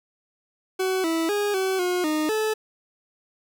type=tone with pitch steps; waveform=40% pulse; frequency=375.8 / 327.4 / 411.3 / 379.6 / 359.8 / 307.7 / 433.8 Hz; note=F#4 / E4 / G#4 / F#4 / F#4 / D#4 / A4; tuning=+27 / -12 / -17 / +44 / -48 / -19 / -25 cents; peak=-21 dBFS; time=0.79-2.54 s; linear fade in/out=10 ms; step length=250 ms; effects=none